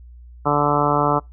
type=harmonic tone; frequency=146.1 Hz; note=D3; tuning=9 cents flat; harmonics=1 / 2 / 3 / 4 / 5 / 6 / 7 / 8 / 9; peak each=-24 / -24 / -24 / -24 / -24 / -24 / -24 / -24 / -24 dBFS; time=0.45-1.2 s; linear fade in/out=20 ms; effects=noise-tail reverb RT60 0.2 s tail -25 dB re dry + added 60 Hz sine -39 dBFS peak until 1.32 s